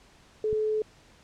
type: tone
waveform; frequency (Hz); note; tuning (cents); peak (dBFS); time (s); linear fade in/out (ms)
sine; 430.9; A4; -36; -24; 0.44-0.82; 2
type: click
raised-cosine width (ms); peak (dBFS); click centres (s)
5; -25; 0.529
effects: pink hiss -57 dBFS RMS until 1.23 s + low-pass 7000 Hz 12 dB/octave